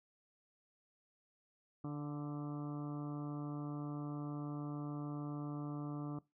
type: harmonic tone with a mistuned harmonic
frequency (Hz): 146.83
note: D3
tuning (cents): 0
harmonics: 1 / 2 / 3 / 4 / 5 / 6 / 7 / 8 / 9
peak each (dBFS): -42 / -42 / -55 / -56 / -56 / -61 / -60 / -55 / -63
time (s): 1.84-6.19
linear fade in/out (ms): 5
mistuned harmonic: 5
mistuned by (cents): -18
effects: noise-tail reverb RT60 0.2 s tail -20 dB re dry